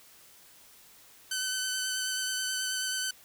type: tone with vibrato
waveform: 10% pulse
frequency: 1520 Hz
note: F#6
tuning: 46 cents sharp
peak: -21 dBFS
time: 1.31-3.11 s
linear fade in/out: 5 ms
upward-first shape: sine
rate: 9.3 Hz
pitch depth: 18 cents each way
effects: white hiss -56 dBFS RMS until 3.24 s